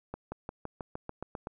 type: accelerating click train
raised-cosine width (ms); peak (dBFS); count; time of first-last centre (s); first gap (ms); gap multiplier
1; -23; 10; 0.14-1.471; 180; 0.95
effects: none